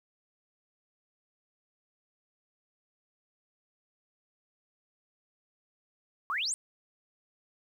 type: exponential sweep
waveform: sine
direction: up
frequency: 1043 to 8870 Hz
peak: -29 dBFS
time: 6.3-6.54 s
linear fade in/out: 0 ms
effects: 10-bit